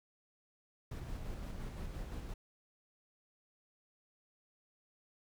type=noise with tremolo; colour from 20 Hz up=brown; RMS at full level=-42 dBFS; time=0.91-2.34 s; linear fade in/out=5 ms; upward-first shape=square; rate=5.8 Hz; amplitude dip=25%; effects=none